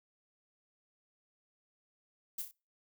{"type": "noise with echo", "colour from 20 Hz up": "violet", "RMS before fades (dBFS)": -38, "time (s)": [2.38, 2.42], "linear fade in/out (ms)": 5, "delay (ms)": 31, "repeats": 3, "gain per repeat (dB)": -6, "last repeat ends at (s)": 2.513, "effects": ["noise-tail reverb RT60 0.3 s tail -24 dB re dry"]}